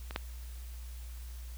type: clicks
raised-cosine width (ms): 0.3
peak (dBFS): -25 / -16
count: 2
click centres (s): 0.109 / 0.161
effects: added 60 Hz sine -41 dBFS peak until 1.57 s + white hiss -56 dBFS RMS until 1.57 s